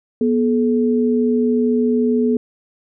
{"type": "tone pair together", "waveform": "sine", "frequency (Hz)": [242.4, 428.9], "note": ["B3", "A4"], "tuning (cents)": [-32, -44], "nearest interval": "minor seventh", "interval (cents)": 988, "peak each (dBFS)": [-15, -18], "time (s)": [0.21, 2.37], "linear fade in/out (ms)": 2, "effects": []}